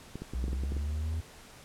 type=clicks; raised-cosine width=3 ms; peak=-25 dBFS; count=9; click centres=0.156 / 0.22 / 0.336 / 0.441 / 0.482 / 0.531 / 0.636 / 0.721 / 0.767 s
type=linear sweep; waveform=triangle; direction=up; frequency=60.5 to 82.1 Hz; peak=-28 dBFS; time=0.34-1.21 s; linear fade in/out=10 ms
effects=pink hiss -52 dBFS RMS until 1.64 s + low-pass 11000 Hz 12 dB/octave